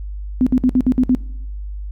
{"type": "tone bursts", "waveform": "sine", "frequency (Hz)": 253.6, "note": "B3", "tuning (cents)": 46, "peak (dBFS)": -10, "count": 7, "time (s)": [0.41, 1.149], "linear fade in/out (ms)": 0, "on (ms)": 55, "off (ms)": 59, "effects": ["noise-tail reverb RT60 0.8 s tail -22 dB re dry", "added 50 Hz sine -25 dBFS peak until 1.91 s"]}